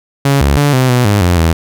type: tone with pitch steps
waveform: sawtooth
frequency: 139.2 / 70.2 / 144.4 / 129 / 124 / 102.5 / 88.3 / 82 Hz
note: C#3 / C#2 / D3 / C3 / B2 / G#2 / F2 / E2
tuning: +8 / +22 / -29 / -24 / +7 / -22 / +20 / -9 cents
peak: -4 dBFS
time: 0.25-1.53 s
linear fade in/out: 5 ms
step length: 160 ms
effects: none